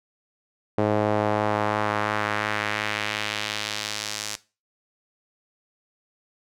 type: tone with band-pass filter sweep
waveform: sawtooth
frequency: 105.7 Hz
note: G#2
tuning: 31 cents sharp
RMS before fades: -26 dBFS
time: 0.78-4.36 s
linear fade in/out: 0 ms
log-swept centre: 510 to 6300 Hz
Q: 1.2
effects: noise-tail reverb RT60 0.3 s tail -18 dB re dry